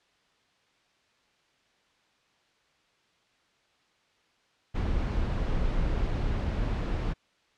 brown noise, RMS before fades -28 dBFS, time 4.74-7.14 s, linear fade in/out 20 ms, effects white hiss -67 dBFS RMS until 7.57 s + low-pass 4000 Hz 12 dB/octave

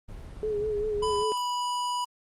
brown noise, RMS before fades -41 dBFS, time 0.08-1.24 s, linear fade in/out 10 ms
sine tone with vibrato, 422 Hz, G#4, 28 cents sharp, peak -26 dBFS, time 0.43-1.32 s, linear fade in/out 0 ms, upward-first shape sine, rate 5.1 Hz, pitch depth 48 cents each way
square tone with pitch glide, 997 to 981.6 Hz, B5 to B5, +16 to -11 cents, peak -28 dBFS, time 1.02-2.05 s, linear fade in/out 10 ms, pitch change -27 cents, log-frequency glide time 1.15-1.47 s
effects low-pass 12000 Hz 12 dB/octave + Opus 24 kbps

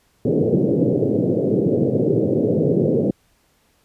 white band-pass noise, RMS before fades -18 dBFS, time 0.25-3.11 s, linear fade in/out 5 ms, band 110 to 510 Hz, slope 48 dB/octave, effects pink hiss -61 dBFS RMS until 3.84 s + resampled to 32000 Hz

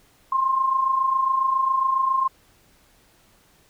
sine tone pair together, 1035.7 / 1063 Hz, C6 / C6, -18 / +27 cents, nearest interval unison, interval 45 cents, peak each -26 / -19 dBFS, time 0.32-2.28 s, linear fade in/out 5 ms, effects pink hiss -58 dBFS RMS until 3.69 s

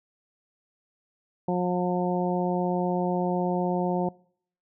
harmonic tone, 179.2 Hz, F3, 45 cents sharp, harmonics 1 / 2 / 3 / 4 / 5, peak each -26 / -29 / -31 / -32 / -33 dBFS, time 1.48-4.09 s, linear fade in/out 5 ms, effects noise-tail reverb RT60 0.6 s tail -25 dB re dry

